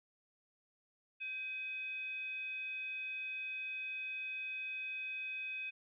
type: tone with frequency modulation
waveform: sine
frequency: 2527 Hz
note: D#7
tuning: 26 cents sharp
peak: -39 dBFS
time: 1.2-5.71 s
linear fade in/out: 20 ms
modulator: 953 Hz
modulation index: 0.29
effects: none